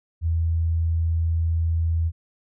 sine tone, 82.41 Hz, E2, in tune, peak -19 dBFS, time 0.21-2.12 s, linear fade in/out 50 ms, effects none

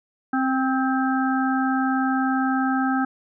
harmonic tone with a mistuned harmonic, 263.4 Hz, C4, 12 cents sharp, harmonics 1 / 3 / 5 / 6, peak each -21 / -26 / -28 / -29 dBFS, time 0.33-3.05 s, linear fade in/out 5 ms, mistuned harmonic 5, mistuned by -28 cents, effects none

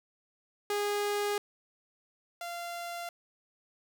sawtooth tone pair in turn, 411.1 / 690.9 Hz, G#4 / F5, -18 / -19 cents, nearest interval major sixth, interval 899 cents, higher second, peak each -25 / -33 dBFS, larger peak first, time 0.7-1.38 / 2.41-3.09 s, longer neither, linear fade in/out 2 ms, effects none

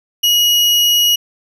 35% pulse tone, 2901 Hz, F#7, 35 cents flat, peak -8 dBFS, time 0.23-1.16 s, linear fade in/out 10 ms, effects none

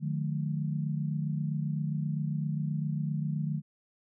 sine tone cluster, 150.8 / 178.4 / 215.3 Hz, D3 / F3 / A3, +46 / +37 / -37 cents, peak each -30 / -36 / -37 dBFS, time 0-3.62 s, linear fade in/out 50 ms, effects none

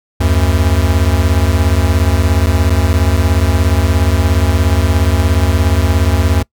square beating tone pair, 74.4 / 91.4 Hz, D2 / F#2, +23 / -21 cents, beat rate 17 Hz, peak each -13 dBFS, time 0.2-6.43 s, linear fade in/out 10 ms, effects noise-tail reverb RT60 0.1 s tail -24 dB re dry

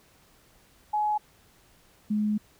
sine tone pair in turn, 844 / 211 Hz, G#5 / G#3, +28 / +28 cents, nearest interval 2 octaves, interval 2400 cents, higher first, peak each -23 dBFS, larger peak neither, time 0.93-1.18 / 2.1-2.38 s, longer second, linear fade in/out 10 ms, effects pink hiss -60 dBFS RMS until 2.59 s

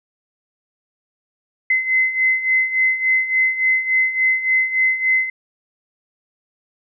sine beating tone pair, 2048 / 2051.5 Hz, C7 / C7, -38 / -35 cents, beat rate 3.5 Hz, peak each -21 / -16 dBFS, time 1.7-5.3 s, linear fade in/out 5 ms, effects none

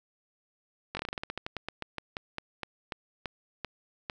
slowing click train, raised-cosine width 0.3 ms, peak -18 dBFS, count 23, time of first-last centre 0.95-4.098 s, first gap 20 ms, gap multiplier 1.16, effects none

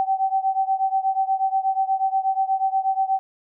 sine beating tone pair, 767 / 775.3 Hz, G5 / G5, -38 / -19 cents, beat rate 8.3 Hz, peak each -21 / -23 dBFS, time 0-3.19 s, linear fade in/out 0 ms, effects none

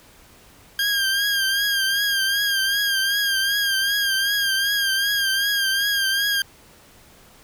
20% pulse tone with vibrato, 1607 Hz, G6, 43 cents sharp, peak -14 dBFS, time 0.79-6.42 s, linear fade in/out 2 ms, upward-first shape triangle, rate 2.6 Hz, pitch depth 59 cents each way, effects pink hiss -50 dBFS RMS until 7.43 s

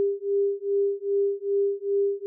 sine beating tone pair, 398.6 / 401.1 Hz, G4 / G4, +29 / +40 cents, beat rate 2.5 Hz, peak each -25 dBFS, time 0-2.26 s, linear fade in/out 0 ms, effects none

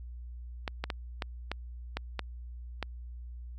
clicks, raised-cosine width 0.3 ms, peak -16 dBFS, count 8, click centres 0.678 / 0.84 / 0.902 / 1.222 / 1.516 / 1.97 / 2.193 / 2.827 s, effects added 60 Hz sine -40 dBFS peak until 3.58 s + MP3 96 kbps

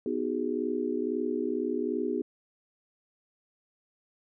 sine chord, G# minor seventh, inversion first, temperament just, 249.2 / 311.5 / 373.8 / 415.3 Hz, B3 / D#4 / F#4 / G#4, +16 / +2 / +18 / 0 cents, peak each -33 dBFS, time 0.06-2.22 s, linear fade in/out 2 ms, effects none

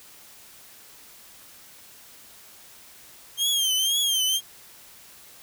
sawtooth tone with vibrato, 3183 Hz, G7, 26 cents sharp, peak -18 dBFS, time 3.37-4.41 s, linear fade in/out 50 ms, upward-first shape triangle, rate 2 Hz, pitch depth 110 cents each way, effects white hiss -49 dBFS RMS until 5.42 s

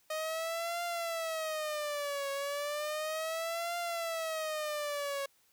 sawtooth tone with vibrato, 620 Hz, D#5, 6 cents flat, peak -30 dBFS, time 0.1-5.26 s, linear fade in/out 5 ms, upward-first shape triangle, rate 0.34 Hz, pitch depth 200 cents each way, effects white hiss -69 dBFS RMS until 5.52 s

